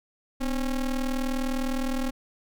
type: ring-modulated tone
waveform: square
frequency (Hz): 136.9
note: C#3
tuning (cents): -21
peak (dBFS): -23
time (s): 0.4-2.11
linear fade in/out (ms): 20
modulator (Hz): 117
effects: none